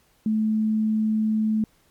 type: tone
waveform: sine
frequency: 217.2 Hz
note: A3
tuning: 22 cents flat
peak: -19 dBFS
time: 0.26-1.64 s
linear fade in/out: 2 ms
effects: pink hiss -62 dBFS RMS until 1.9 s + MP3 96 kbps